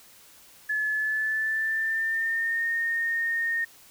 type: tone with pitch glide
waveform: sine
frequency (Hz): 1717 to 1840.2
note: A6 to A#6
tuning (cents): -43 to -23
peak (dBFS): -24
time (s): 0.69-3.65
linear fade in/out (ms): 10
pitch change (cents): +120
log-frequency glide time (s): 0.89-2.64
effects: white hiss -53 dBFS RMS until 3.9 s